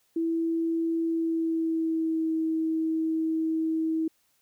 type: tone with pitch glide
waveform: sine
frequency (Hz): 329.6 to 320.8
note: E4 to E4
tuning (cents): 0 to -47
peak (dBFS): -24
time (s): 0.16-4.08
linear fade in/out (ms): 5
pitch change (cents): -47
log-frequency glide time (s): 1.04-2.35
effects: white hiss -69 dBFS RMS until 4.41 s